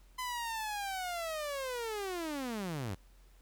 sawtooth linear sweep, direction down, 1020 to 86.1 Hz, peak -32 dBFS, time 0.18-2.95 s, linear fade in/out 10 ms, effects added 44 Hz sine -57 dBFS peak until 3.41 s + pink hiss -68 dBFS RMS until 3.41 s

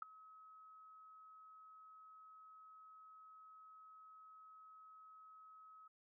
sine tone with ADSR envelope, 1280 Hz, D#6, 49 cents sharp, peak -37 dBFS, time 0.02-5.88 s, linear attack 4 ms, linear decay 7 ms, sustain -21 dB, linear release 7 ms, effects none

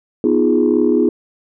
sine chord, F half-diminished seventh, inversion second, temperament equal, 246.9 / 311.1 / 349.2 / 415.3 Hz, Cb4 / Eb4 / F4 / Ab4, 0 / 0 / 0 / 0 cents, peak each -16 dBFS, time 0.24-1.09 s, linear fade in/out 2 ms, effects tanh soft clip ceiling -3 dBFS

